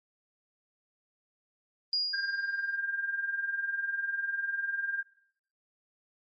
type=tone with exponential decay; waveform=sine; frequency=4860 Hz; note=D#8; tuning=42 cents flat; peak=-25 dBFS; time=1.93-2.76 s; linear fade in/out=1 ms; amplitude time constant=180 ms
type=tone with tremolo; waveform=sine; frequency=1600 Hz; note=G6; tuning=35 cents sharp; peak=-27 dBFS; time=2.13-5.03 s; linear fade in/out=10 ms; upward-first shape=triangle; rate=20 Hz; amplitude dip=75%
effects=noise-tail reverb RT60 0.7 s tail -19 dB re dry + Opus 32 kbps